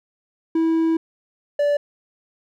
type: tone pair in turn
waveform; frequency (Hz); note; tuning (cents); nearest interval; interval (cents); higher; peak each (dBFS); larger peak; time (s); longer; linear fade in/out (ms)
triangle; 325.8 / 580.5; E4 / D5; -20 / -20; minor seventh; 1000; second; -14; neither; 0.55-0.97 / 1.59-1.77; first; 5
effects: none